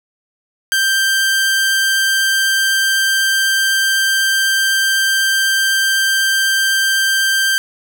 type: tone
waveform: sawtooth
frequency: 1573 Hz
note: G6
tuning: 6 cents sharp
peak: -9 dBFS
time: 0.72-7.58 s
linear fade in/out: 0 ms
effects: none